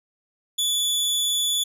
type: tone with amplitude modulation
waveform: sawtooth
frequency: 3454 Hz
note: A7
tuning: 33 cents flat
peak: -16 dBFS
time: 0.58-1.64 s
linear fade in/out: 10 ms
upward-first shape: sine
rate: 204 Hz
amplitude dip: 35%
effects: resampled to 32000 Hz